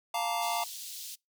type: chord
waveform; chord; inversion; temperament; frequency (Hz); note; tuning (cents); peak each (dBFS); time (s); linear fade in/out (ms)
square; Bb major seventh; second; just; 699.2 / 874.1 / 932.3 / 1165.4; F5 / A5 / Bb5 / D6; +2 / -12 / 0 / -14; -34 / -37 / -35 / -39; 0.14-0.64; 5
type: high-pass noise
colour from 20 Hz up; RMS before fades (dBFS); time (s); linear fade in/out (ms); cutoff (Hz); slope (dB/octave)
pink; -42; 0.41-1.16; 20; 3600; 24
effects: noise-tail reverb RT60 0.2 s tail -26 dB re dry